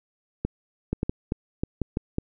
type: clicks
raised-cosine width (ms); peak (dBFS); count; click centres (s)
3; -12; 9; 0.45 / 0.93 / 1.031 / 1.095 / 1.321 / 1.635 / 1.817 / 1.971 / 2.184
effects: none